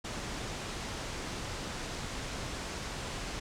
pink low-pass noise, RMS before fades -39 dBFS, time 0.04-3.4 s, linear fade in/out 10 ms, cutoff 7900 Hz, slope 24 dB/octave, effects none

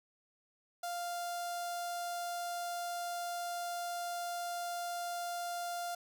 sawtooth tone with notch filter, 698 Hz, F5, 1 cent flat, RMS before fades -39 dBFS, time 0.83-5.95 s, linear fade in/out 5 ms, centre 2300 Hz, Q 0.98, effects none

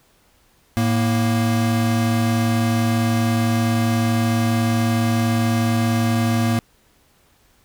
square tone pair together, 110 / 233.1 Hz, A2 / A#3, 0 / 0 cents, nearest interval octave + minor second, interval 1300 cents, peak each -20 dBFS, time 0.77-6.59 s, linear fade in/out 0 ms, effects pink hiss -58 dBFS RMS until 7.64 s

